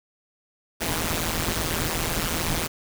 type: noise with amplitude modulation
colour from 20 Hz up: pink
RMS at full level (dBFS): -22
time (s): 0.8-2.68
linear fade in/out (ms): 20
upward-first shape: sine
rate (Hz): 164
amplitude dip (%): 100
effects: none